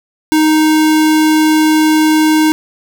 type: tone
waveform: square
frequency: 311.1 Hz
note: D#4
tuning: in tune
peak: -8 dBFS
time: 0.32-2.52 s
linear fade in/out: 0 ms
effects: none